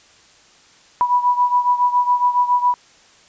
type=beating tone pair; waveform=sine; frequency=980 / 987.2 Hz; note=B5 / B5; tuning=-14 / -1 cents; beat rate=7.2 Hz; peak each=-15 / -19 dBFS; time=1.01-2.74 s; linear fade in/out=0 ms; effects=white hiss -50 dBFS RMS until 3.28 s + resampled to 16000 Hz